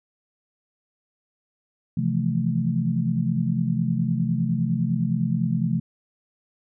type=chord; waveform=sine; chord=F major seventh; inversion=second; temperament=equal with one note detuned; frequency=130.81 / 164.81 / 174.61 / 219 Hz; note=C3 / E3 / F3 / A3; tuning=0 / 0 / 0 / -8 cents; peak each=-26 dBFS; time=1.97-5.8 s; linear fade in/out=5 ms; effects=none